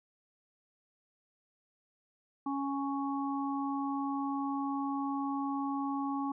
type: harmonic tone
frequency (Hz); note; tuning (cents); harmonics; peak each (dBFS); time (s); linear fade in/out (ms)
277.2; C#4; 0; 1 / 3 / 4; -33 / -38 / -39; 2.46-6.32; 5
effects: none